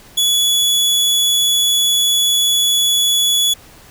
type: tone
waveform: sawtooth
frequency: 3403 Hz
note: G#7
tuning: 41 cents sharp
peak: -9 dBFS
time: 0.17-3.54 s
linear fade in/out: 10 ms
effects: pink hiss -43 dBFS RMS until 3.9 s